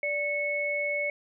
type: tone pair together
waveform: sine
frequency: 585 / 2202 Hz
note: D5 / C#7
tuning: -7 / -12 cents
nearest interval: octave + major seventh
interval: 2295 cents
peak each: -31 / -28 dBFS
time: 0.03-1.1 s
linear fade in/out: 2 ms
effects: none